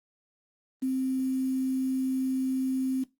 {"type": "tone with quantisation", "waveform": "sine", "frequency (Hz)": 261.6, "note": "C4", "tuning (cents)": 0, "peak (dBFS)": -25, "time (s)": [0.82, 3.04], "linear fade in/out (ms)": 10, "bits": 8, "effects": ["noise-tail reverb RT60 0.2 s tail -18 dB re dry", "Opus 24 kbps"]}